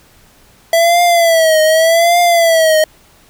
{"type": "tone with vibrato", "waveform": "square", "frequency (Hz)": 661, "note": "E5", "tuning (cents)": 5, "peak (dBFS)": -8, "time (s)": [0.73, 2.84], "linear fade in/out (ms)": 2, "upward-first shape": "triangle", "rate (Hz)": 0.85, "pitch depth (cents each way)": 110, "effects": ["pink hiss -47 dBFS RMS until 3.29 s"]}